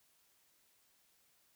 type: silence
effects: white hiss -72 dBFS RMS until 1.55 s